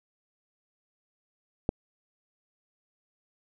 click, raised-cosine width 2 ms, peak -11 dBFS, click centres 1.691 s, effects none

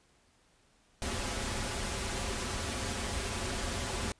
pink noise with comb filter, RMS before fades -35 dBFS, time 1.02-4.12 s, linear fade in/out 0 ms, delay 6.5 ms, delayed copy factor -0.6, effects pink hiss -67 dBFS RMS until 4.19 s + resampled to 22050 Hz

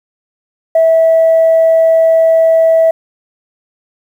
sine tone, 652 Hz, E5, 19 cents flat, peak -4 dBFS, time 0.75-2.91 s, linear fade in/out 5 ms, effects tanh soft clip ceiling -2 dBFS + 7-bit

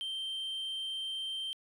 sine tone, 3136 Hz, G7, in tune, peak -32 dBFS, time 0.01-1.53 s, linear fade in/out 0 ms, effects tanh soft clip ceiling -34 dBFS + 11-bit

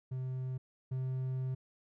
triangle tone pair in turn, 129.2 / 129.89 Hz, C3 / C3, -21 / -12 cents, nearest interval unison, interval 9 cents, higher second, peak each -33 / -31 dBFS, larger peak second, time 0.11-0.58 / 0.91-1.55 s, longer second, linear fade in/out 10 ms, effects none

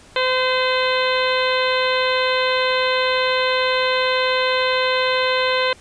harmonic tone, 513 Hz, C5, 34 cents flat, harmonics 1 / 2 / 3 / 4 / 5 / 6 / 7 / 8, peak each -20 / -23 / -25 / -26 / -27 / -28 / -28 / -29 dBFS, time 0.16-5.73 s, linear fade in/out 2 ms, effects pink hiss -47 dBFS RMS until 5.8 s + resampled to 22050 Hz

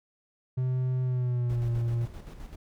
triangle tone with pitch glide, 128 to 117.38 Hz, C3 to A#2, -38 to +12 cents, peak -23 dBFS, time 0.57-2.06 s, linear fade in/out 10 ms, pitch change -150 cents, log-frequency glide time 1.02-1.72 s
brown noise with tremolo, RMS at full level -40 dBFS, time 1.49-2.56 s, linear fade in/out 10 ms, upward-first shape square, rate 7.7 Hz, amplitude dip 50%
effects none

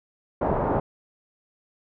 white low-pass noise, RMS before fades -24 dBFS, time 0.41-0.8 s, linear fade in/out 5 ms, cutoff 890 Hz, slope 24 dB/octave, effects none

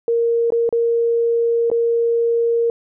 sine tone with dropouts, 465.8 Hz, A#4, 1 cent flat, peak -14 dBFS, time 0.08-2.7 s, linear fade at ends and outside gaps 1 ms, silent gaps 0.504-0.522 / 0.691-0.726 / 1.701-1.715 s, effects none

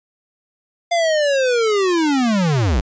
square linear sweep, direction down, 698.5 to 48.44 Hz, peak -15 dBFS, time 0.91-2.81 s, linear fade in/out 10 ms, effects resampled to 16000 Hz

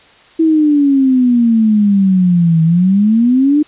sine exponential two-way sweep, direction down then up, 327.3 to 160.1 to 305.7 Hz, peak -7 dBFS, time 0.39-3.63 s, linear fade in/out 10 ms, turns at 2.63 s, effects white hiss -44 dBFS RMS until 3.67 s + resampled to 8000 Hz

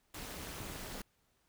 pink noise with amplitude modulation, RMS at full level -41 dBFS, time 0.14-1.02 s, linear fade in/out 5 ms, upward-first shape sine, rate 224 Hz, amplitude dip 85%, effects pink hiss -75 dBFS RMS until 1.48 s

